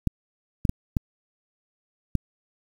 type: clicks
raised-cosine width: 5 ms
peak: -9 dBFS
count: 5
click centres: 0.073 / 0.652 / 0.694 / 0.968 / 2.153 s
effects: 7-bit